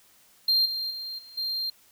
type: tone with level steps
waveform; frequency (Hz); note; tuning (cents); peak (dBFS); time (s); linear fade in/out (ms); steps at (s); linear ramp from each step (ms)
triangle; 4186; C8; 0; -18 / -27 / -32 / -44 / -26; 0.48-1.7; 5; 0.65 / 0.9 / 1.18 / 1.37; 10
effects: white hiss -59 dBFS RMS until 1.91 s